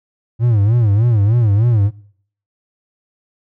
triangle tone with vibrato, 110 Hz, A2, in tune, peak -8 dBFS, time 0.39-1.91 s, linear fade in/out 50 ms, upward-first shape sine, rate 3.3 Hz, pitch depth 180 cents each way, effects noise-tail reverb RT60 0.6 s tail -23 dB re dry

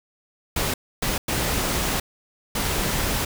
pink noise bursts at uneven times, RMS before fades -24 dBFS, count 4, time 0.56-0.74 / 1.02-1.18 / 1.28-2 / 2.55-3.25 s, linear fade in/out 5 ms, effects none

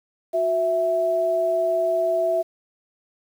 sine tone pair together, 366.8 / 659.3 Hz, F#4 / E5, -15 / 0 cents, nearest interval minor seventh, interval 1015 cents, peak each -27 / -19 dBFS, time 0.33-2.43 s, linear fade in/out 20 ms, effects 8-bit

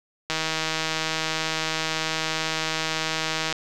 click train, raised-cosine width 0.2 ms, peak -8 dBFS, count 514, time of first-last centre 0.3-3.526 s, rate 159 Hz, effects none

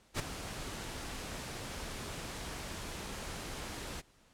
pink noise with ADSR envelope, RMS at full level -31 dBFS, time 0.14-4.02 s, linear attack 56 ms, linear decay 6 ms, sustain -11 dB, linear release 27 ms, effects pink hiss -66 dBFS RMS until 4.33 s + low-pass 10000 Hz 12 dB/octave

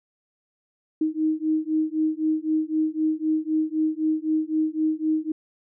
sine beating tone pair, 311.1 / 315 Hz, D#4 / D#4, 0 / +21 cents, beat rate 3.9 Hz, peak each -24 dBFS, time 1.01-5.32 s, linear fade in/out 5 ms, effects none

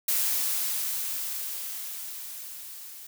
blue noise with level ramp, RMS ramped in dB -25 to -44 dBFS, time 0.08-3.07 s, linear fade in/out 5 ms, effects none

